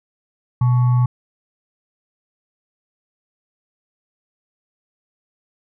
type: tone with frequency modulation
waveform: sine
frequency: 123.5 Hz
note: B2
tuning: in tune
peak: -12 dBFS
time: 0.61-1.06 s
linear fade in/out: 5 ms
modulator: 991 Hz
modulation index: 0.21
effects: none

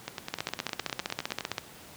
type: two click trains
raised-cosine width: 0.2 ms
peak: -16 / -12 dBFS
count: 14 / 20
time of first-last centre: 0.08-1.408 / 0.34-1.582 s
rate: 9.79 / 15.3 Hz
effects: pink hiss -49 dBFS RMS until 1.96 s + high-pass 100 Hz 12 dB/octave

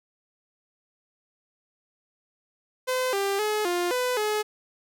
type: tone with pitch steps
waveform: sawtooth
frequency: 511 / 396 / 424.9 / 352 / 500 / 424.3 Hz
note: C5 / G4 / G#4 / F4 / B4 / G#4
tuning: -41 / +18 / +40 / +14 / +21 / +37 cents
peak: -20 dBFS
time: 2.87-4.43 s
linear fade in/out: 20 ms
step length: 260 ms
effects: none

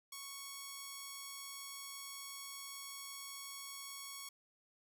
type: tone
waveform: 5% pulse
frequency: 1108.7 Hz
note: C#6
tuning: in tune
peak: -34 dBFS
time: 0.12-4.29 s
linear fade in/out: 5 ms
effects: none

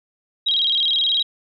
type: tone with vibrato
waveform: sine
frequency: 3520 Hz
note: A7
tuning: in tune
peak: -16 dBFS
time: 0.46-1.23 s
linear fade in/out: 10 ms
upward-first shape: square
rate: 19 Hz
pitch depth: 150 cents each way
effects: none

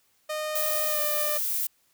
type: tone with pitch glide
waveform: sawtooth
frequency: 614 to 598.6 Hz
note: D#5 to D5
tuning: -23 to +33 cents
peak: -25 dBFS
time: 0.29-1.38 s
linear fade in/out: 10 ms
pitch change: -44 cents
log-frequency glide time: 0.88-1.01 s
type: noise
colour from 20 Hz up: violet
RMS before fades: -28 dBFS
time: 0.55-1.67 s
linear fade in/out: 5 ms
effects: white hiss -67 dBFS RMS until 1.93 s

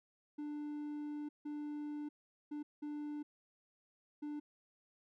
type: tone bursts at uneven times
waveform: triangle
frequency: 296.1 Hz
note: D4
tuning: 14 cents sharp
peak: -38 dBFS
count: 5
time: 0.38-1.29 / 1.45-2.09 / 2.51-2.63 / 2.82-3.23 / 4.22-4.4 s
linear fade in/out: 10 ms
effects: none

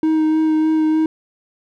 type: tone with vibrato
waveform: triangle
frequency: 313.8 Hz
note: D#4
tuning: 15 cents sharp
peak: -11 dBFS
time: 0.03-1.06 s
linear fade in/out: 2 ms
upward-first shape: sine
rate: 3.3 Hz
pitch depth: 13 cents each way
effects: none

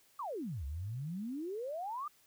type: exponential two-way sweep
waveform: sine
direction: down then up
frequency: 1244.5 to 65.41 to 1244.5 Hz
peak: -37 dBFS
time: 0.19-2.08 s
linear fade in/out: 5 ms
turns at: 0.65 s
effects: white hiss -67 dBFS RMS until 2.26 s

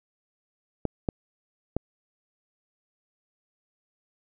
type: clicks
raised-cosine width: 2 ms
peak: -12 dBFS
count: 3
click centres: 0.853 / 1.088 / 1.766 s
effects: none

